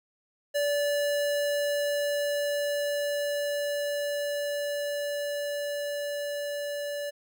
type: tone with level ramp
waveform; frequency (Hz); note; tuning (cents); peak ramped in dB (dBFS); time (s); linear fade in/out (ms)
square; 579; D5; -25; -25 to -32; 0.54-7.11; 20
effects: none